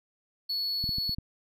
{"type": "tone", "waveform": "triangle", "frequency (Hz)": 4400, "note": "C#8", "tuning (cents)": -14, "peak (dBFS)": -27, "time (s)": [0.49, 1.15], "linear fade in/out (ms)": 10}
{"type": "clicks", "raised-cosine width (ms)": 5, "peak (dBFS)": -24, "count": 5, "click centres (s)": [0.841, 0.892, 0.984, 1.094, 1.185]}
{"effects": []}